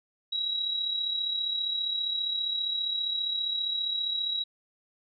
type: tone with amplitude modulation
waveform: sine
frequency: 3869 Hz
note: B7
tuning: 36 cents flat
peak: -25 dBFS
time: 0.32-4.44 s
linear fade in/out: 10 ms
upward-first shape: sine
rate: 35 Hz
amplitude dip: 50%
effects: none